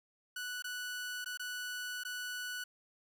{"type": "tone with dropouts", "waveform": "sawtooth", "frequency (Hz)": 1480, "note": "F#6", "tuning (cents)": 0, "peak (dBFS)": -35, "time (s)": [0.36, 2.64], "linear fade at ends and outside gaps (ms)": 5, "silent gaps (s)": [[0.623, 0.642], [1.245, 1.259], [1.374, 1.395], [2.036, 2.049]], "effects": []}